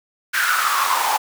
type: noise with high-pass filter sweep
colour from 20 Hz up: pink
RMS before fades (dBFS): -19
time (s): 0.33-1.18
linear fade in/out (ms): 20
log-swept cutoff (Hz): 1600 to 840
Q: 7.3
effects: none